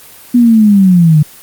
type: linear sweep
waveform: sine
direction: down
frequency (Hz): 246.9 to 146.8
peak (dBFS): -3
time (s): 0.34-1.23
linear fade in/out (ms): 10
effects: white hiss -36 dBFS RMS until 1.42 s + Opus 24 kbps